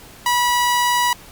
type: tone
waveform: sawtooth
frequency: 974 Hz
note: B5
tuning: 24 cents flat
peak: -11 dBFS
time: 0.26-1.13 s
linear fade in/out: 2 ms
effects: pink hiss -42 dBFS RMS until 1.31 s + MP3 96 kbps